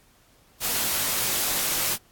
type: noise with comb filter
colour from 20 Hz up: white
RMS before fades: -25 dBFS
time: 0.6-1.98 s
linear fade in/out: 50 ms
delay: 20 ms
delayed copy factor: -0.9
effects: pink hiss -59 dBFS RMS until 2.11 s + AAC 64 kbps